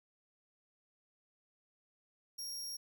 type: tone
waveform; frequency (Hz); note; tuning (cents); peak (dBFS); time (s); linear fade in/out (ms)
sawtooth; 5588; F8; 0; -38; 2.38-2.77; 10
effects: none